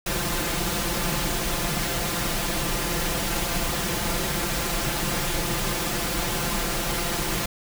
pink noise with comb filter, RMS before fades -26 dBFS, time 0.06-7.46 s, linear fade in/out 5 ms, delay 5.8 ms, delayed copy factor +0.75, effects none

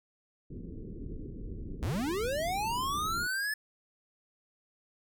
pink low-pass noise, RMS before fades -41 dBFS, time 0.5-3.27 s, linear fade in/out 10 ms, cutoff 420 Hz, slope 48 dB/octave
square linear sweep, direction up, 51.4 to 1746 Hz, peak -31 dBFS, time 1.82-3.54 s, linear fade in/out 5 ms
effects none

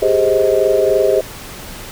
sine chord, Ab major seventh, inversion third, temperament equal with one note detuned, 392 / 415.3 / 523.3 / 629.5 Hz, G4 / Ab4 / C5 / Eb5, 0 / 0 / 0 / +20 cents, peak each -16 dBFS, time 0.02-1.21 s, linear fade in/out 5 ms, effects pink hiss -32 dBFS RMS until 1.91 s

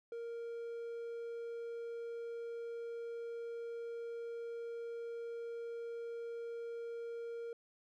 triangle tone, 466.2 Hz, A#4, in tune, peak -39 dBFS, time 0.12-7.53 s, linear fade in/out 2 ms, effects none

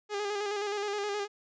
sawtooth tone with vibrato, 410 Hz, G#4, 22 cents flat, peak -27 dBFS, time 0.09-1.28 s, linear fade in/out 50 ms, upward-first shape square, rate 9.5 Hz, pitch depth 37 cents each way, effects resampled to 16000 Hz

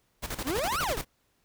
pink noise with tremolo, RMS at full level -33 dBFS, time 0.22-1.05 s, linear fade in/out 20 ms, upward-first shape square, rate 12 Hz, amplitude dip 75%
40% pulse exponential two-way sweep, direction up then down, 233.1 to 1506 to 350.9 Hz, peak -27 dBFS, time 0.44-0.98 s, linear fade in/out 50 ms, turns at 0.8 s
effects pink hiss -71 dBFS RMS until 1.44 s

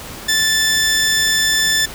15% pulse tone, 1760 Hz, A6, in tune, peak -7 dBFS, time 0.28-1.86 s, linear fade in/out 10 ms, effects pink hiss -32 dBFS RMS until 1.94 s

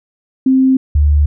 sine tone pair in turn, 262.6 / 73.53 Hz, C4 / D2, +6 / +3 cents, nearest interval octave + minor seventh, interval 2203 cents, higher first, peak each -7 dBFS, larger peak neither, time 0.46-0.77 / 0.95-1.26 s, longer neither, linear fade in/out 5 ms, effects none

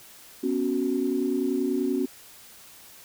sine chord, B suspended second, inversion none, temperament equal, 246.9 / 277.2 / 370 Hz, B3 / C#4 / F#4, 0 / 0 / 0 cents, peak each -28 / -26 / -27 dBFS, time 0.43-2.06 s, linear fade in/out 10 ms, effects tanh soft clip ceiling -13 dBFS + white hiss -49 dBFS RMS until 3.04 s

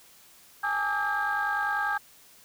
sine tone cluster, 818 / 868 / 1177 / 1278 / 1607 Hz, G#5 / A5 / D6 / D#6 / G6, -26 / -24 / +3 / +46 / +43 cents, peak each -30 / -34 / -35 / -33 / -27 dBFS, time 0.63-1.98 s, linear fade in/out 10 ms, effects tanh soft clip ceiling -19 dBFS + white hiss -55 dBFS RMS until 2.44 s

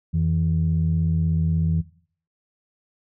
sine tone pair together, 86 / 162.5 Hz, F2 / E3, -26 / -24 cents, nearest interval major seventh, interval 1102 cents, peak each -21 / -20 dBFS, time 0.13-1.82 s, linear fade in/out 20 ms, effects noise-tail reverb RT60 0.5 s tail -17 dB re dry + tanh soft clip ceiling -12 dBFS

